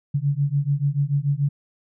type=beating tone pair; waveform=sine; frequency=138.9 / 145.8 Hz; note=C#3 / D3; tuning=+4 / -12 cents; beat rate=6.9 Hz; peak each=-22 dBFS; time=0.14-1.49 s; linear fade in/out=10 ms; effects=none

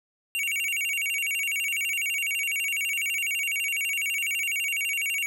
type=tone with vibrato; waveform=square; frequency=2500 Hz; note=D#7; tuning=8 cents sharp; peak=-26 dBFS; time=0.35-5.26 s; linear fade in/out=0 ms; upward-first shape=square; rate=12 Hz; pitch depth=180 cents each way; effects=none

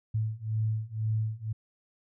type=beating tone pair; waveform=sine; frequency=108.5 / 110.5 Hz; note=A2 / A2; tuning=-24 / +8 cents; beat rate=2 Hz; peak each=-31 / -30 dBFS; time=0.14-1.53 s; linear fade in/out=10 ms; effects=none

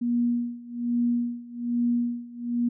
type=tone with tremolo; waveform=sine; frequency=239.3 Hz; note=A#3; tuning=46 cents sharp; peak=-20 dBFS; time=0.01-2.69 s; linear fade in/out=10 ms; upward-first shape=sine; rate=1.2 Hz; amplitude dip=90%; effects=none

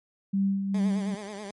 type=tone with tremolo; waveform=sine; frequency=196 Hz; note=G3; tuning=in tune; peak=-21 dBFS; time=0.33-1.15 s; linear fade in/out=10 ms; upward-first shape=sine; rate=2.4 Hz; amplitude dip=50%
type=tone with vibrato; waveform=15% pulse; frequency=204.9 Hz; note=G#3; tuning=23 cents flat; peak=-30 dBFS; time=0.74-1.51 s; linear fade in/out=5 ms; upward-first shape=sine; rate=9.3 Hz; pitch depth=86 cents each way
effects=MP3 48 kbps

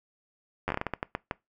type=slowing click train; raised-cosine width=0.5 ms; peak=-14 dBFS; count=12; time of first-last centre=0.68-1.311 s; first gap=10 ms; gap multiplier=1.32; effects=noise-tail reverb RT60 0.2 s tail -22 dB re dry

